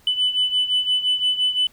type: beating tone pair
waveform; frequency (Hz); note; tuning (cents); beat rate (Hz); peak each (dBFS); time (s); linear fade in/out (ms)
sine; 2996 / 3001.8; F#7 / F#7; +21 / +24; 5.8; -18 / -22; 0.07-1.67; 2
effects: tanh soft clip ceiling -13 dBFS + pink hiss -55 dBFS RMS until 1.72 s